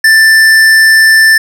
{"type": "tone with hard clipping", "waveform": "triangle", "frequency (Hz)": 1771, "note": "A6", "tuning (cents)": 11, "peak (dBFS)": -4, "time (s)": [0.04, 1.38], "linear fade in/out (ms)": 5, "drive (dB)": 16, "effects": []}